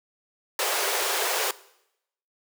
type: high-pass noise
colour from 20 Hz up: pink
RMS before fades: -26 dBFS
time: 0.59-1.51 s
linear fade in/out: 2 ms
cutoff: 370 Hz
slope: 96 dB/octave
effects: noise-tail reverb RT60 0.8 s tail -19 dB re dry